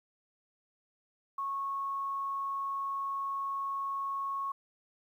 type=tone; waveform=sine; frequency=1100 Hz; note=C#6; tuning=14 cents flat; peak=-32 dBFS; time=1.38-4.52 s; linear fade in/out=5 ms; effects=11-bit

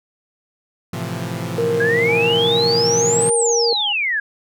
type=chord; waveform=sawtooth; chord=F major seventh; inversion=first; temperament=equal; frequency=110 / 130.81 / 164.81 / 174.61 Hz; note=A2 / C3 / E3 / F3; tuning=0 / 0 / 0 / 0 cents; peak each=-25 dBFS; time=0.93-3.3 s; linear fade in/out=5 ms
type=tone; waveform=sine; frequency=466.2 Hz; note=A#4; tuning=in tune; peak=-16 dBFS; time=1.58-3.73 s; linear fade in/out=2 ms
type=exponential two-way sweep; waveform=sine; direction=up then down; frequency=1612 to 9230 to 1612 Hz; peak=-17 dBFS; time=1.8-4.2 s; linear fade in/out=5 ms; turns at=3.34 s
type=tone with vibrato; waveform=sine; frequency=833 Hz; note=G#5; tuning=5 cents sharp; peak=-26 dBFS; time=2.08-3.93 s; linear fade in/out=10 ms; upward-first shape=triangle; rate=5.9 Hz; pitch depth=26 cents each way
effects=none

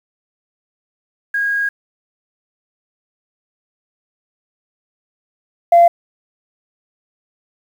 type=tone pair in turn; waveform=sine; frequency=1637 / 687.1 Hz; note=G#6 / F5; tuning=-25 / -28 cents; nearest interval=octave + minor third; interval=1503 cents; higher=first; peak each=-15 / -4 dBFS; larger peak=second; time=1.34-1.69 / 5.72-5.88 s; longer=first; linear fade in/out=5 ms; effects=tanh soft clip ceiling -2 dBFS + 7-bit

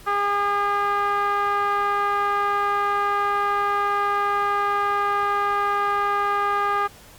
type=tone with low-pass filter; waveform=5% pulse; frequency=406.1 Hz; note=G#4; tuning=39 cents flat; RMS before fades=-22 dBFS; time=0.06-6.88 s; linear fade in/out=20 ms; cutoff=1200 Hz; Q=2.9; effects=pink hiss -47 dBFS RMS until 7.18 s + Opus 48 kbps

